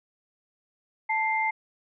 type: tone pair together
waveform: sine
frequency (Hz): 880 / 2096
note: A5 / C7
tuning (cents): 0 / +2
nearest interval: octave + minor third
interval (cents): 1502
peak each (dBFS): -26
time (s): 1.09-1.51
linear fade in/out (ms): 10
effects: none